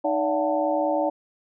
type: tone cluster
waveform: sine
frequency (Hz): 309.6 / 574 / 679 / 749 / 887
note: D#4 / D5 / F5 / F#5 / A5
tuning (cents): -9 / -40 / -49 / +21 / +14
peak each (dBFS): -27 / -24 / -30 / -28 / -29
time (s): 0.04-1.1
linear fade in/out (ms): 10
effects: none